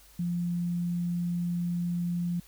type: tone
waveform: sine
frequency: 174 Hz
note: F3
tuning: 6 cents flat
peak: -27 dBFS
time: 0.19-2.4 s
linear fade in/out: 5 ms
effects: added 50 Hz sine -58 dBFS peak until 2.47 s + white hiss -57 dBFS RMS until 2.47 s